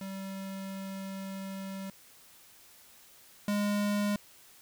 square tone pair in turn, 193.4 / 205.5 Hz, G3 / G#3, -23 / -18 cents, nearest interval minor second, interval 105 cents, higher second, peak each -38 / -28 dBFS, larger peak second, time 0.01-1.9 / 3.48-4.16 s, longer first, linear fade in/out 2 ms, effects white hiss -57 dBFS RMS until 4.61 s

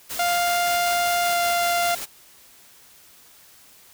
white noise with tremolo, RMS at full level -31 dBFS, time 0.09-2.06 s, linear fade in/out 20 ms, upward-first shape square, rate 5.2 Hz, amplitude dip 25%
sawtooth tone with pitch glide, 700 to 695.2 Hz, F5 to F5, +4 to -8 cents, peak -16 dBFS, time 0.19-1.95 s, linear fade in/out 5 ms, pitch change -12 cents, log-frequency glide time 1.23-1.39 s
effects white hiss -51 dBFS RMS until 3.93 s

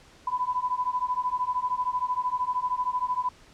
sine beating tone pair, 993 / 1006 Hz, B5 / B5, +9 / +32 cents, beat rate 13 Hz, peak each -28 dBFS, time 0.27-3.29 s, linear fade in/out 5 ms, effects pink hiss -54 dBFS RMS until 3.53 s + low-pass 7000 Hz 12 dB/octave

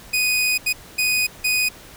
sawtooth tone bursts at uneven times, 2489 Hz, D#7, in tune, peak -14 dBFS, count 4, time 0.13-0.58 / 0.66-0.73 / 0.98-1.27 / 1.44-1.69 s, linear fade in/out 10 ms, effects pink hiss -43 dBFS RMS until 1.96 s

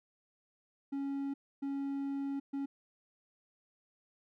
triangle tone bursts at uneven times, 277.2 Hz, C#4, in tune, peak -32 dBFS, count 3, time 0.92-1.34 / 1.62-2.4 / 2.53-2.66 s, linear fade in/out 10 ms, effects none

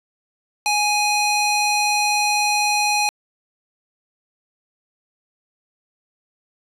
square tone with band-pass filter, 832 Hz, G#5, 3 cents sharp, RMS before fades -19 dBFS, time 0.66-3.09 s, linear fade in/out 0 ms, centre 4300 Hz, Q 0.56, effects resampled to 32000 Hz

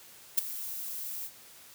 violet noise with ADSR envelope, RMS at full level -21 dBFS, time 0.37-1.31 s, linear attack 15 ms, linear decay 9 ms, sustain -17 dB, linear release 68 ms, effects white hiss -53 dBFS RMS until 1.74 s + high-pass 60 Hz 12 dB/octave

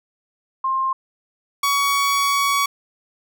sine / sawtooth tone pair in turn, 1059 / 1124.8 Hz, C6 / C#6, +21 / +25 cents, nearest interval minor second, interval 104 cents, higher second, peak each -18 / -13 dBFS, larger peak second, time 0.64-0.93 / 1.63-2.66 s, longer second, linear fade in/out 5 ms, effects none

